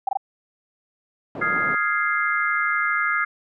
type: tone bursts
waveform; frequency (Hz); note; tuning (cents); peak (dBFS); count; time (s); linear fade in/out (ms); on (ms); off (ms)
sine; 784; G5; 0; -18; 3; 0.07-0.172; 5; 20; 21
type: band-pass noise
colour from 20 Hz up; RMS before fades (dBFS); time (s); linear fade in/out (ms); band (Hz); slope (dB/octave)
pink; -33; 1.35-1.75; 2; 200 to 750; 12
type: chord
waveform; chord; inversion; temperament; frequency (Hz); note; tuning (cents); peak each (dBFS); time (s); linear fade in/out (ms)
sine; F minor seventh; third; equal; 1244.5 / 1396.9 / 1661.2 / 2093; Eb6 / F6 / Ab6 / C7; 0 / 0 / 0 / 0; -25; 1.41-3.25; 10
effects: none